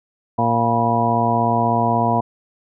harmonic tone with a mistuned harmonic, 116.4 Hz, A#2, 2 cents flat, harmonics 1 / 2 / 3 / 4 / 5 / 6 / 7 / 8, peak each -23 / -22 / -29 / -27 / -29 / -20 / -26 / -20 dBFS, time 0.38-2.21 s, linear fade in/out 10 ms, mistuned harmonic 8, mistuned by +73 cents, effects none

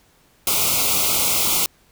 white band-stop noise, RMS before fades -19 dBFS, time 0.47-1.66 s, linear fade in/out 2 ms, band 1400 to 2100 Hz, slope 96 dB/octave, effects pink hiss -57 dBFS RMS until 1.91 s

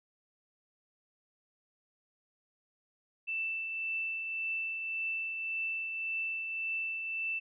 sine tone with tremolo, 2658 Hz, E7, 14 cents sharp, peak -31 dBFS, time 3.27-7.4 s, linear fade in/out 20 ms, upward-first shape triangle, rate 1.8 Hz, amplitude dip 40%, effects none

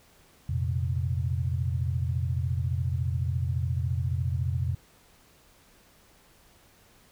sine chord, F suspended fourth, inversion none, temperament equal, 87.31 / 116.54 / 130.81 Hz, F2 / Bb2 / C3, 0 / 0 / 0 cents, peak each -28 / -32 / -30 dBFS, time 0.49-4.75 s, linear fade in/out 5 ms, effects pink hiss -59 dBFS RMS until 7.11 s

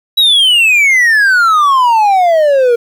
triangle exponential sweep, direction down, 3923 to 463.8 Hz, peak -4 dBFS, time 0.17-2.76 s, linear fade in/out 10 ms, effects 7-bit

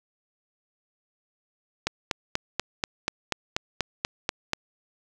click train, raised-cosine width 0.2 ms, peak -7 dBFS, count 12, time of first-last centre 1.87-4.533 s, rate 4.13 Hz, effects none

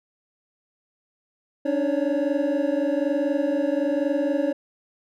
triangle tone cluster, 282.3 / 303.4 / 551 / 575 Hz, C#4 / D#4 / C#5 / D5, +32 / -44 / -11 / -37 cents, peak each -24 / -24 / -24 / -26 dBFS, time 1.65-4.53 s, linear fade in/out 10 ms, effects none

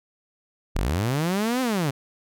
sawtooth linear two-way sweep, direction up then down, 31.75 to 263.9 to 128.8 Hz, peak -18 dBFS, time 0.75-1.91 s, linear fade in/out 10 ms, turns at 1.61 s, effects none

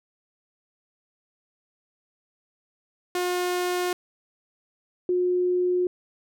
sawtooth / sine tone pair in turn, 358.5 / 360 Hz, F4 / F#4, +45 / -47 cents, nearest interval unison, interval 8 cents, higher second, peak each -20 dBFS, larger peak neither, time 3.15-3.93 / 5.09-5.87 s, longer neither, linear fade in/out 2 ms, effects none

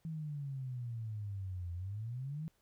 sine exponential two-way sweep, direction down then up, 163.7 to 85.4 to 163.7 Hz, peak -38 dBFS, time 0.05-2.48 s, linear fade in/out 0 ms, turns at 1.73 s, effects pink hiss -75 dBFS RMS until 2.61 s

